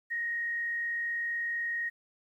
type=tone with frequency modulation; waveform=sine; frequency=1872 Hz; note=A#6; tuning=7 cents sharp; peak=-30 dBFS; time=0.1-1.9 s; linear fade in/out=20 ms; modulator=39.8 Hz; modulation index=0.48; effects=11-bit